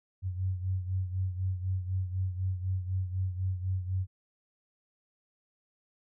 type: beating tone pair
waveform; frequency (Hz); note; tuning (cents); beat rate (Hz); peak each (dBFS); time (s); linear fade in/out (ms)
sine; 92.5 / 96.5; F#2 / G2; 0 / -27; 4; -30 / -36; 0.22-4.07; 50
effects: none